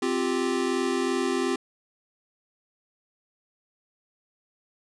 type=chord; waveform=square; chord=C suspended fourth; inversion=none; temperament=equal; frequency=261.6 / 349.2 / 392 Hz; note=C4 / F4 / G4; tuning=0 / 0 / 0 cents; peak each=-29 dBFS; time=0.02-1.56 s; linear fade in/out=5 ms; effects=resampled to 22050 Hz